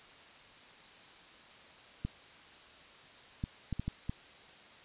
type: clicks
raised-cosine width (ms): 5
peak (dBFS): -22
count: 6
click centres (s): 2.05 / 3.439 / 3.727 / 3.796 / 3.88 / 4.095
effects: white hiss -55 dBFS RMS until 4.84 s + resampled to 8000 Hz